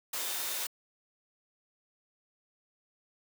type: tone in noise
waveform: sine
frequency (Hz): 3633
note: A#7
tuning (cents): -45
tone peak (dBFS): -46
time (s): 0.19-0.65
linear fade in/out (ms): 5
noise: white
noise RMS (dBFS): -35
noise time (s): 0.13-0.67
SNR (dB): -14
effects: high-pass 400 Hz 12 dB/octave